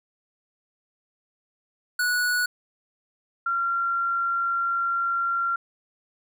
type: tone pair in turn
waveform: square / sine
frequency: 1469 / 1375.8 Hz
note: F#6 / F6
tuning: -13 / -26 cents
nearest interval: minor second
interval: 113 cents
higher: first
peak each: -22 dBFS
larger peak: neither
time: 1.99-2.46 / 3.46-5.56 s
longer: second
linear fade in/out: 5 ms
effects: none